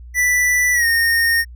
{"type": "tone with pitch glide", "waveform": "square", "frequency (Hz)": [1975.5, 1843.2], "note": ["B6", "A#6"], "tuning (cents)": [0, -20], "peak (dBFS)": -14, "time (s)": [0.14, 1.45], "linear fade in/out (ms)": 50, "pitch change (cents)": -120, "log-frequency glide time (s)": [0.73, 0.86], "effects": ["added 60 Hz sine -34 dBFS peak until 1.55 s"]}